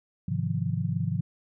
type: chord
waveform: sine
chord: F minor seventh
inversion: first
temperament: just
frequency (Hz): 104.77 / 130.96 / 157.15 / 174.61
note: Ab2 / C3 / Eb3 / F3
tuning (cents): +16 / +2 / +18 / 0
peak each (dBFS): -31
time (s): 0.28-1.21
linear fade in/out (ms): 5
effects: none